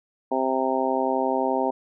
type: harmonic tone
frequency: 131.5 Hz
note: C3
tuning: 9 cents sharp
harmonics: 2 / 3 / 4 / 5 / 6 / 7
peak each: -28 / -28 / -28 / -28 / -28 / -28 dBFS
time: 0.31-1.71 s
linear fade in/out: 10 ms
effects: none